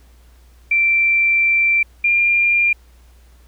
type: tone pair in turn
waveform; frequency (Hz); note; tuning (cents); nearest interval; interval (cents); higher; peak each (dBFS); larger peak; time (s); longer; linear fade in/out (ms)
sine; 2349 / 2396; D7 / D7; 0 / +34; unison; 34; second; -12; neither; 0.71-1.83 / 2.04-2.73; first; 5
effects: added 60 Hz sine -45 dBFS peak until 3.47 s + pink hiss -56 dBFS RMS until 3.47 s